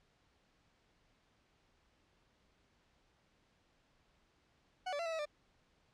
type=tone with pitch steps; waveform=40% pulse; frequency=740 / 578 / 677 / 655 / 644 / 595 Hz; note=F#5 / D5 / E5 / E5 / E5 / D5; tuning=0 / -28 / +46 / -11 / -41 / +22 cents; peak=-36 dBFS; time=4.86-5.256 s; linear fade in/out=10 ms; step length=66 ms; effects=pink hiss -73 dBFS RMS until 5.93 s + low-pass 5000 Hz 12 dB/octave